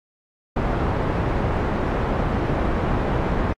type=low-pass noise; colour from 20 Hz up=pink; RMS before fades=-22 dBFS; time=0.56-3.53 s; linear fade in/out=5 ms; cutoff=1100 Hz; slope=12 dB/octave; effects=AAC 48 kbps